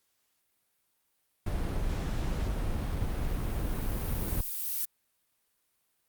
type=noise; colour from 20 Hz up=brown; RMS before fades=-31 dBFS; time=1.46-4.41 s; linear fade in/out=5 ms
type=noise with exponential growth; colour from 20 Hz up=violet; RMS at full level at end=-30 dBFS; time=2.32-4.85 s; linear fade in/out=2 ms; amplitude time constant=550 ms
effects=white hiss -75 dBFS RMS until 6.08 s + Opus 48 kbps